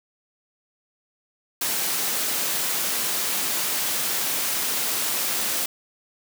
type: high-pass noise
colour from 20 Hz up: white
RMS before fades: -25 dBFS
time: 1.61-5.66 s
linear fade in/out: 5 ms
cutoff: 170 Hz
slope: 12 dB/octave
effects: none

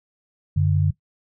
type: tone pair together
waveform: sine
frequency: 93.76 / 146.83 Hz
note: F#2 / D3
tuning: +23 / 0 cents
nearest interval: minor sixth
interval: 777 cents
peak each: -19 dBFS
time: 0.56-0.91 s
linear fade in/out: 10 ms
effects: noise-tail reverb RT60 0.1 s tail -17 dB re dry

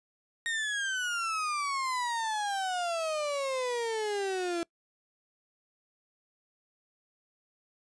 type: exponential sweep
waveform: 35% pulse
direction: down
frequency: 1864.7 to 334.7 Hz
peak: -28 dBFS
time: 0.46-4.63 s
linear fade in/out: 0 ms
effects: noise-tail reverb RT60 0.1 s tail -25 dB re dry + resampled to 22050 Hz

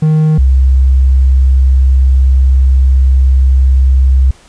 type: tone pair in turn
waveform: triangle / sine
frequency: 155.56 / 65.67 Hz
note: D#3 / C2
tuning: 0 / +7 cents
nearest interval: octave + minor third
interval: 1493 cents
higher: first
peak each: -4 dBFS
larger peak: neither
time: 0.02-0.38 / 0.38-4.31 s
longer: second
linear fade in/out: 5 ms
effects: pink hiss -43 dBFS RMS until 4.48 s + resampled to 22050 Hz

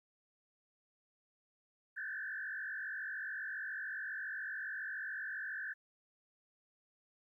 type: tone with frequency modulation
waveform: sine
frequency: 1637 Hz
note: G#6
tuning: 25 cents flat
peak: -39 dBFS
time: 1.96-5.74 s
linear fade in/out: 20 ms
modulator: 47.2 Hz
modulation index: 2.9
effects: 13-bit

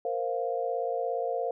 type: chord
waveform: sine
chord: Bb suspended second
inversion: none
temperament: equal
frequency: 466.2 / 523.3 / 698.5 Hz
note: Bb4 / C5 / F5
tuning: 0 / 0 / 0 cents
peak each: -32 dBFS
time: 0.05-1.51 s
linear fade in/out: 2 ms
effects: none

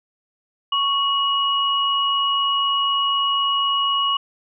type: tone pair together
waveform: sine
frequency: 1112 / 2904 Hz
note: C#6 / F#7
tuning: +5 / -33 cents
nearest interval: octave + perfect fourth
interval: 1662 cents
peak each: -20 dBFS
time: 0.72-4.17 s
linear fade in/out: 5 ms
effects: none

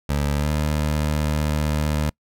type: tone with pitch glide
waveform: 20% pulse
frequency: 72.1 to 75.64 Hz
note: D2 to D#2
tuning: -31 to -48 cents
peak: -15 dBFS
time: 0.09-2.1 s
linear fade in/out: 5 ms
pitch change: +83 cents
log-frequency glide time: 0.35-0.5 s
effects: noise-tail reverb RT60 0.1 s tail -26 dB re dry

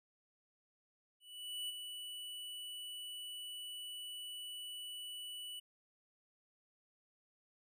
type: tone with ADSR envelope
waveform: square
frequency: 2960 Hz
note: F#7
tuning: in tune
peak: -39 dBFS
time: 1.2-5.6 s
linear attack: 490 ms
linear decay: 20 ms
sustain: -6 dB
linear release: 11 ms
effects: none

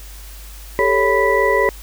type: tone cluster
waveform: sine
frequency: 397.7 / 442.3 / 558 / 992 / 1966 Hz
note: G4 / A4 / C#5 / B5 / B6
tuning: +25 / +9 / +11 / +7 / -8 cents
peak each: -19 dBFS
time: 0.79-1.69 s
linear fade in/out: 0 ms
effects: added 50 Hz sine -34 dBFS peak until 1.82 s + white hiss -41 dBFS RMS until 1.82 s

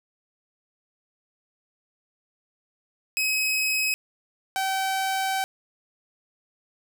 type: tone pair in turn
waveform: sawtooth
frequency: 2546 / 768.8 Hz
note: D#7 / G5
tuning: +39 / -34 cents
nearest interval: octave + major sixth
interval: 2073 cents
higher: first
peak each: -19 / -20 dBFS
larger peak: first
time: 3.17-3.94 / 4.56-5.44 s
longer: second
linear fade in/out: 0 ms
effects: none

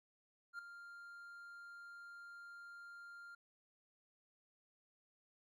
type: tone with ADSR envelope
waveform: triangle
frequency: 1396.9 Hz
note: F6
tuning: in tune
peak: -40 dBFS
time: 0.53-3.35 s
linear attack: 59 ms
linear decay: 3 ms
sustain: -10 dB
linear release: 6 ms
effects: none

